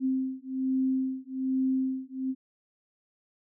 sine beating tone pair, 261.6 / 262.8 Hz, C4 / C4, 0 / +8 cents, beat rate 1.2 Hz, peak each -29 dBFS, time 0-2.35 s, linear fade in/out 50 ms, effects none

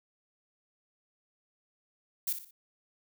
violet noise with echo, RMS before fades -31 dBFS, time 2.27-2.33 s, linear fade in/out 5 ms, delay 60 ms, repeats 3, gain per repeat -9 dB, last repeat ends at 2.51 s, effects none

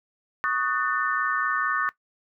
sine chord, D# half-diminished seventh, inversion third, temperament just, 1120.1 / 1244.5 / 1493.4 / 1792.1 Hz, C#6 / D#6 / F#6 / A6, +18 / 0 / +16 / +31 cents, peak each -28 dBFS, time 0.44-1.89 s, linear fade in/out 0 ms, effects noise-tail reverb RT60 0.1 s tail -18 dB re dry

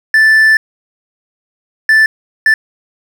triangle tone bursts at uneven times, 1760 Hz, A6, in tune, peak -3 dBFS, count 3, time 0.14-0.57 / 1.89-2.06 / 2.46-2.54 s, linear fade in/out 2 ms, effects 7-bit

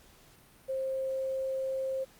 sine tone with quantisation, 530 Hz, C5, 22 cents sharp, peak -30 dBFS, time 0.68-2.05 s, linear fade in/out 20 ms, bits 10, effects pink hiss -59 dBFS RMS until 2.19 s + Opus 48 kbps

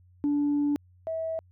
sine tone pair in turn, 290 / 648.4 Hz, D4 / E5, -22 / -29 cents, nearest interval octave + major second, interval 1393 cents, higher second, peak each -21 / -28 dBFS, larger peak first, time 0.24-0.76 / 1.07-1.39 s, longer first, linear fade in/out 0 ms, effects tanh soft clip ceiling -20 dBFS + added 90 Hz sine -55 dBFS peak until 1.51 s

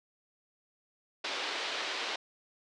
white band-pass noise, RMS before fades -36 dBFS, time 1.24-2.16 s, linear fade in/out 5 ms, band 330 to 4300 Hz, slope 24 dB/octave, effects resampled to 22050 Hz

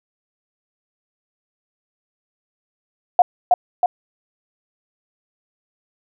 sine tone with echo, 717 Hz, F5, 45 cents sharp, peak -6 dBFS, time 3.19-3.22 s, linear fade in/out 2 ms, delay 320 ms, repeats 2, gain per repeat -3 dB, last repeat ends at 3.86 s, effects none

